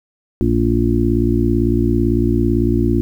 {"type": "harmonic tone", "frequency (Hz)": 57.9, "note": "A#1", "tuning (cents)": -11, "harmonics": [1, 2, 4, 5, 6], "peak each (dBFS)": [-19, -19, -19, -19, -19], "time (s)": [0.41, 3.01], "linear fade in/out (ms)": 0, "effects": ["8-bit"]}